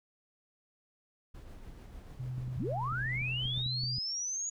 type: noise with tremolo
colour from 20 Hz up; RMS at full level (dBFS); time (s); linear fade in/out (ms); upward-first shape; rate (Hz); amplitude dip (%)
brown; -47; 1.34-3.63; 10; sine; 6.8; 30
type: tone with vibrato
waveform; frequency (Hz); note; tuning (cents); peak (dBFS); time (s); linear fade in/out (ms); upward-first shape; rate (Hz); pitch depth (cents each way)
sine; 126.4; B2; +41; -35; 2.19-3.98; 10; sine; 17; 8
type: clicks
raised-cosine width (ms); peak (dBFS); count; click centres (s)
5; -32; 12; 2.381 / 2.479 / 2.638 / 2.924 / 3.057 / 3.167 / 3.217 / 3.456 / 3.576 / 3.663 / 3.836 / 3.983
type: linear sweep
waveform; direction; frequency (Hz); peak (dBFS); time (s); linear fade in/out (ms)
sine; up; 43.65 to 6810; -33; 2.56-4.5; 10
effects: none